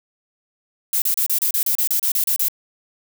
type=noise bursts; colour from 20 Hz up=violet; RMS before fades=-19 dBFS; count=13; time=0.93-2.484 s; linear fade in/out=2 ms; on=90 ms; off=32 ms; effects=none